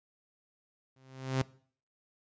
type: tone with exponential growth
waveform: sawtooth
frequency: 131.7 Hz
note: C3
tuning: 12 cents sharp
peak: -21 dBFS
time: 0.96-1.42 s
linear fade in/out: 5 ms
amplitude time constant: 100 ms
effects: noise-tail reverb RT60 0.5 s tail -21 dB re dry + resampled to 16000 Hz

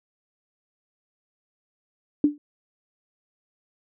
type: tone with exponential decay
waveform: sine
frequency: 293.7 Hz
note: D4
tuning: in tune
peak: -11 dBFS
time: 2.24-2.38 s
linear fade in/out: 2 ms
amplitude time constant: 30 ms
effects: none

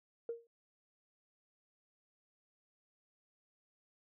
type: tone with exponential decay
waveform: sine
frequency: 465.5 Hz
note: A#4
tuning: 2 cents flat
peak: -33 dBFS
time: 0.29-0.47 s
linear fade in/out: 2 ms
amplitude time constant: 39 ms
effects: tanh soft clip ceiling -30 dBFS

